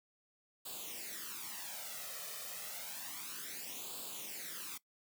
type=noise with flanger; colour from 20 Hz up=white; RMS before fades=-45 dBFS; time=0.65-4.78 s; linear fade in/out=10 ms; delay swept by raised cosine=0.25 to 1.65 ms; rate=0.3 Hz; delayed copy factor=+0.75; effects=noise-tail reverb RT60 0.1 s tail -19 dB re dry + high-pass 200 Hz 12 dB/octave